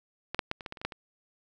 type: clicks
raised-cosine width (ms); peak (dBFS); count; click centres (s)
0.3; -17 / -9 / -14 / -25 / -21 / -22 / -30 / -26 / -14 / -25; 10; 0.346 / 0.392 / 0.514 / 0.608 / 0.662 / 0.724 / 0.772 / 0.815 / 0.85 / 0.922
effects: none